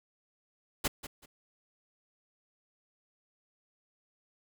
pink noise with echo, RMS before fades -29 dBFS, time 0.84-0.88 s, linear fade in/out 10 ms, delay 190 ms, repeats 2, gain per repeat -13 dB, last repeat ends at 1.26 s, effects none

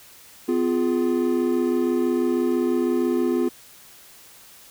triangle chord, F diminished, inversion second, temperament equal with one note detuned, 253.4 / 349.2 / 415.3 Hz, Cb4 / F4 / Ab4, +45 / 0 / 0 cents, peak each -21 / -20 / -25 dBFS, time 0.48-3.49 s, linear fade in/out 10 ms, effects white hiss -48 dBFS RMS until 4.7 s

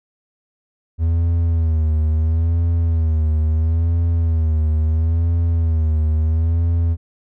triangle tone with vibrato, 81 Hz, E2, 30 cents flat, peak -12 dBFS, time 0.98-6.97 s, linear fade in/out 50 ms, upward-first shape sine, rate 0.74 Hz, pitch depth 71 cents each way, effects none

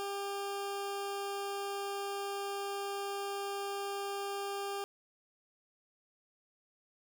20% pulse tone, 399.1 Hz, G4, 31 cents sharp, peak -31 dBFS, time 0-4.84 s, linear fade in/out 0 ms, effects none

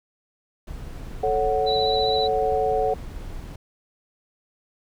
brown noise, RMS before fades -35 dBFS, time 0.67-3.56 s, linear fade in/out 5 ms
sine chord, F# minor, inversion first, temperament equal, 440 / 554.4 / 740 Hz, A4 / C#5 / F#5, 0 / 0 / 0 cents, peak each -23 / -26 / -23 dBFS, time 1.23-2.94 s, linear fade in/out 5 ms
sine tone with vibrato, 3951 Hz, B7, in tune, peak -25 dBFS, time 1.66-2.28 s, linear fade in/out 20 ms, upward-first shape triangle, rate 15 Hz, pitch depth 26 cents each way
effects none

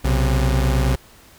40% pulse tone pair together, 62.1 / 133.35 Hz, B1 / C3, +10 / +33 cents, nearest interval octave + minor second, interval 1323 cents, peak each -16 / -20 dBFS, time 0.04-0.96 s, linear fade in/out 10 ms, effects pink hiss -48 dBFS RMS until 1.38 s

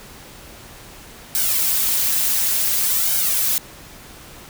blue noise with flanger, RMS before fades -19 dBFS, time 1.35-3.58 s, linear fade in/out 0 ms, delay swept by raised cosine 1.3 to 5.6 ms, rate 0.56 Hz, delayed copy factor +0.8, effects pink hiss -41 dBFS RMS until 4.49 s

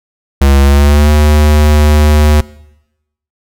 square tone with pitch glide, 69.3 to 75.14 Hz, C#2 to D2, 0 to +40 cents, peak -5 dBFS, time 0.41-2.41 s, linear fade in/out 5 ms, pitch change +140 cents, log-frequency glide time 0.62-1.11 s, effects noise-tail reverb RT60 0.9 s tail -21 dB re dry

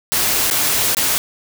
white noise with dropouts, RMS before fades -17 dBFS, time 0.12-1.18 s, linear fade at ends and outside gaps 0 ms, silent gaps 0.501-0.511 / 0.948-0.969 s, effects none

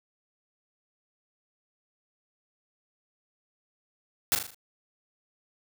white noise with echo, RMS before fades -23 dBFS, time 4.32-4.35 s, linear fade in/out 0 ms, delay 39 ms, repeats 5, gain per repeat -6 dB, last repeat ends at 4.545 s, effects none

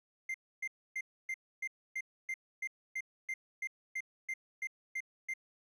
triangle tone bursts, 2093 Hz, C7, in tune, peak -33 dBFS, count 16, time 0.29-5.338 s, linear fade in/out 5 ms, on 53 ms, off 280 ms, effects none

